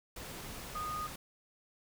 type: tone in noise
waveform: sine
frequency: 1234 Hz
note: D#6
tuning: 15 cents flat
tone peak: -36 dBFS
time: 0.75-1.07 s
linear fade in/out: 5 ms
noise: pink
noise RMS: -45 dBFS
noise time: 0.16-1.16 s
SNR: +6 dB
effects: none